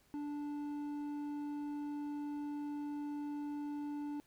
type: tone with hard clipping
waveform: sine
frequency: 292.3 Hz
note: D4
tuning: 8 cents flat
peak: -40 dBFS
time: 0.14-4.2 s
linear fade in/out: 0 ms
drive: 6 dB
effects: pink hiss -70 dBFS RMS until 4.26 s